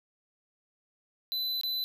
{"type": "tone with dropouts", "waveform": "square", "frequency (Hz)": 4011, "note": "B7", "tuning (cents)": 26, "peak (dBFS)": -30, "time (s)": [1.32, 1.84], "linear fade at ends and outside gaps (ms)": 0, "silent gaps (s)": [1.612, 1.634], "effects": []}